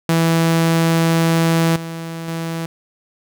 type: tone with level steps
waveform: sawtooth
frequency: 164.81 Hz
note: E3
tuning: in tune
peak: -9 / -22 / -18 dBFS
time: 0.09-2.66 s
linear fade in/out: 2 ms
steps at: 1.76 / 2.28 s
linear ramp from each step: 2 ms
effects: none